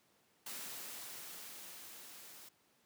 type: noise with level ramp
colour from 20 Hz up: white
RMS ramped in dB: -45 to -55 dBFS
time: 0.46-2.49 s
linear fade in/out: 5 ms
effects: pink hiss -72 dBFS RMS until 2.85 s + high-pass 150 Hz 12 dB/octave